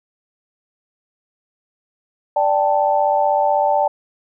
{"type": "chord", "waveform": "sine", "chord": "D suspended fourth", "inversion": "none", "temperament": "equal", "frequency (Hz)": [587.3, 784, 880], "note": ["D5", "G5", "A5"], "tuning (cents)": [0, 0, 0], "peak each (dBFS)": -18, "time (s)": [2.36, 3.88], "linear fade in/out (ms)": 5, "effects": []}